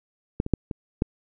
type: clicks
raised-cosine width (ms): 3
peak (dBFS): -10 / -17 / -6 / -17 / -8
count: 5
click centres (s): 0.401 / 0.464 / 0.537 / 0.712 / 1.021
effects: none